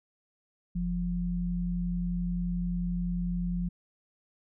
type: tone pair together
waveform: sine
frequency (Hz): 44.31 / 175.8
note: F1 / F3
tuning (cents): +26 / +12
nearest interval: 2 octaves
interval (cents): 2386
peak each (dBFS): -33 / -29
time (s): 0.75-3.69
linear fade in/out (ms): 10
effects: none